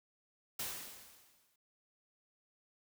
white noise with exponential decay, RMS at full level -38 dBFS, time 0.59-1.56 s, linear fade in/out 5 ms, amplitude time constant 210 ms, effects none

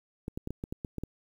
clicks, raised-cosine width 3 ms, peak -22 dBFS, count 9, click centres 0.281 / 0.375 / 0.474 / 0.506 / 0.639 / 0.725 / 0.848 / 0.983 / 1.036 s, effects 9-bit

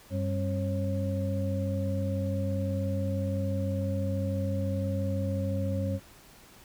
sine tone cluster, 96.7 / 194.8 / 268.8 / 543 Hz, G2 / G3 / C4 / C#5, -23 / -11 / +47 / -36 cents, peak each -29 / -34 / -37 / -35 dBFS, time 0.1-6 s, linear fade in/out 50 ms, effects pink hiss -54 dBFS RMS until 6.64 s

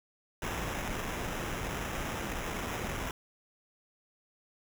pink noise with sample-and-hold, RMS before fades -36 dBFS, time 0.42-3.11 s, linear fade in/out 2 ms, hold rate 4410 Hz, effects none

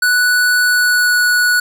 square tone with pitch glide, 1480 to 1469.8 Hz, F#6 to F#6, 0 to -12 cents, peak -11 dBFS, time 0.02-1.6 s, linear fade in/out 5 ms, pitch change -12 cents, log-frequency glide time 0.62-1.19 s, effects none

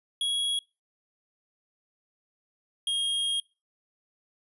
square tone pair in turn, 3322 / 3252 Hz, G#7 / G#7, 0 / -37 cents, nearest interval unison, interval 37 cents, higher first, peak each -26 dBFS, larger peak neither, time 0.21-0.59 / 2.87-3.4 s, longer second, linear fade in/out 2 ms, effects noise-tail reverb RT60 0.3 s tail -26 dB re dry + resampled to 24000 Hz

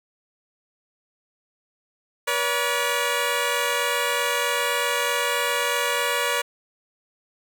10% pulse tone pair together, 482.2 / 570 Hz, B4 / C#5, -41 / +48 cents, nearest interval minor third, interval 289 cents, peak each -16 dBFS, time 2.27-6.42 s, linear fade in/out 10 ms, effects none

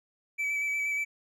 triangle tone with vibrato, 2300 Hz, D7, 37 cents flat, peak -26 dBFS, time 0.38-1.05 s, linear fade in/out 20 ms, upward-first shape square, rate 8.4 Hz, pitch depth 15 cents each way, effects none

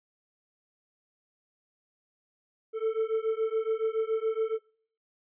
triangle beating tone pair, 440 / 447.1 Hz, A4 / A4, 0 / +28 cents, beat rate 7.1 Hz, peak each -27 dBFS, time 2.73-4.59 s, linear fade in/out 50 ms, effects noise-tail reverb RT60 0.5 s tail -22 dB re dry + resampled to 8000 Hz

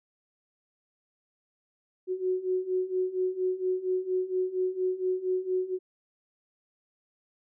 sine beating tone pair, 367.3 / 371.6 Hz, F#4 / F#4, -13 / +7 cents, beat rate 4.3 Hz, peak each -31 / -28 dBFS, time 2.07-5.79 s, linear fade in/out 50 ms, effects none

